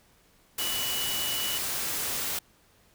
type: tone in noise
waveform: sine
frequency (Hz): 2947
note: F#7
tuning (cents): -8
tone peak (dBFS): -32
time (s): 0.59-1.58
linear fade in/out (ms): 5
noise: white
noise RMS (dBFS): -31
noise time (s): 0.58-2.39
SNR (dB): -4
effects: pink hiss -62 dBFS RMS until 2.94 s